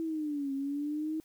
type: linear two-way sweep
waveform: sine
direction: down then up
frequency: 329.6 to 270.9 to 318.2 Hz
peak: -31 dBFS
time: 0-1.2 s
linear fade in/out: 0 ms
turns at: 0.53 s
effects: white hiss -66 dBFS RMS until 1.24 s